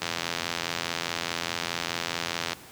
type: click train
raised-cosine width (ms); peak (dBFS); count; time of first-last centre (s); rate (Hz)
0.2; -10; 214; 0.02-2.532; 84.8
effects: pink hiss -47 dBFS RMS until 2.71 s + high-pass 100 Hz 12 dB/octave